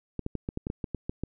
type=clicks; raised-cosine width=3 ms; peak=-18 dBFS; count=11; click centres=0.193 / 0.264 / 0.353 / 0.489 / 0.574 / 0.669 / 0.701 / 0.842 / 0.947 / 1.095 / 1.236 s; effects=none